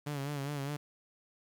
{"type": "tone with vibrato", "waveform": "sawtooth", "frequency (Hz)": 142.4, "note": "C#3", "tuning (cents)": 47, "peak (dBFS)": -31, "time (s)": [0.06, 0.77], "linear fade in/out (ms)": 10, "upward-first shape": "sine", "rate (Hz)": 4.9, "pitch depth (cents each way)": 69, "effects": ["10-bit"]}